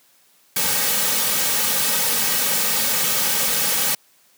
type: noise with comb filter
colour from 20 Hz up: white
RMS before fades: -20 dBFS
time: 0.56-3.95 s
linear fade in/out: 5 ms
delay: 2.9 ms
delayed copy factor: -0.8
effects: white hiss -57 dBFS RMS until 4.37 s + high-pass 150 Hz 12 dB/octave